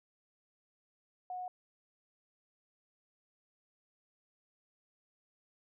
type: tone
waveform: sine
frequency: 730 Hz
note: F#5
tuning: 24 cents flat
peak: -38 dBFS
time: 1.3-1.48 s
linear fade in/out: 2 ms
effects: none